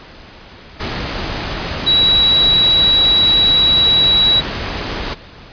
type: tone in noise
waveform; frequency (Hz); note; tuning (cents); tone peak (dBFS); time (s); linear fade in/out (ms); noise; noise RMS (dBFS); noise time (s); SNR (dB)
sine; 3895; B7; -25; -9; 1.86-4.41; 20; pink; -22; 0.79-5.15; +10
effects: pink hiss -38 dBFS RMS until 5.52 s + resampled to 11025 Hz